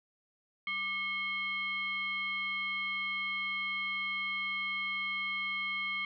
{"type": "tone with frequency modulation", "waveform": "sine", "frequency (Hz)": 2178, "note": "C#7", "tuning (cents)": -31, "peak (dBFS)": -32, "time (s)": [0.67, 6.05], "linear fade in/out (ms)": 2, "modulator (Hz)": 993, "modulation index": 0.74, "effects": []}